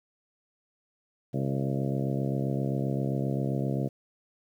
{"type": "harmonic tone with a mistuned harmonic", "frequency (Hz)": 67.6, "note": "C#2", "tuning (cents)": -43, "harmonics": [2, 3, 4, 5, 6, 7, 8, 9, 10], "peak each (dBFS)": [-29, -33, -35, -37, -39, -40, -41, -42, -43], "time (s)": [1.33, 3.89], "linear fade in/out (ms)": 20, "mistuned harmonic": 8, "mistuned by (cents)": 24, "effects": ["10-bit"]}